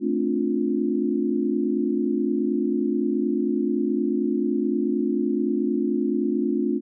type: chord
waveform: sine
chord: D minor seventh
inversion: second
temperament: just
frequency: 220.2 / 264.3 / 293.7 / 352.4 Hz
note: A3 / C4 / D4 / F4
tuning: +2 / +18 / 0 / +16 cents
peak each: -26 dBFS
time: 0-6.81 s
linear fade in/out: 50 ms
effects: none